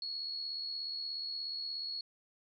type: tone with amplitude modulation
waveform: sine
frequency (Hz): 4345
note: C#8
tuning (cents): -35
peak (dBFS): -35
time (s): 0.02-2.01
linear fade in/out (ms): 2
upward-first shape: sine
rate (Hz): 76.8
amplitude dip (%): 40
effects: none